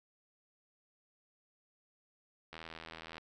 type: click train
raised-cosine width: 0.3 ms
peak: -30 dBFS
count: 54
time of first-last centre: 2.53-3.181 s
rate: 81.4 Hz
effects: none